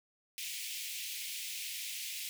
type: high-pass noise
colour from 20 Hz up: pink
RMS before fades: -41 dBFS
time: 0.38-2.29 s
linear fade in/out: 0 ms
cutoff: 2200 Hz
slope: 48 dB/octave
effects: none